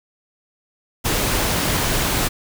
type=noise; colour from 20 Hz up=pink; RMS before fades=-20 dBFS; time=1.04-2.29 s; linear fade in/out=20 ms; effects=none